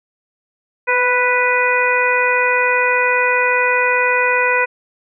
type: harmonic tone with a mistuned harmonic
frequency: 493.9 Hz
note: B4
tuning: in tune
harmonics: 1 / 2 / 3 / 4 / 5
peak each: -19 / -19 / -19 / -19 / -19 dBFS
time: 0.87-4.66 s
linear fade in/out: 20 ms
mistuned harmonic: 1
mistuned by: +17 cents
effects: none